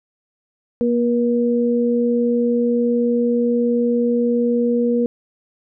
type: tone pair together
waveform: sine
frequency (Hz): 238 / 479.3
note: A#3 / A#4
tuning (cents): +36 / +48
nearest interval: octave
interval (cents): 1212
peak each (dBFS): -17 / -18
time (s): 0.81-5.06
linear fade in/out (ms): 0
effects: none